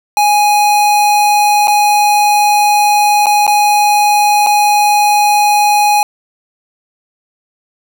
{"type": "tone with dropouts", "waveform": "square", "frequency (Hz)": 830.6, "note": "G#5", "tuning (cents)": 0, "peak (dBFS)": -8, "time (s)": [0.17, 6.03], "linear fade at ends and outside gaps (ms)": 1, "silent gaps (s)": [[1.673, 1.68], [3.259, 3.267], [3.467, 3.477], [4.464, 4.469]], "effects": []}